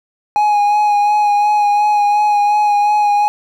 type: tone with vibrato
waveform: triangle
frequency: 830.6 Hz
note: G#5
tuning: in tune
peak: -8 dBFS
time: 0.36-3.28 s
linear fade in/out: 0 ms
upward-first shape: sine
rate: 2.8 Hz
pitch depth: 21 cents each way
effects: none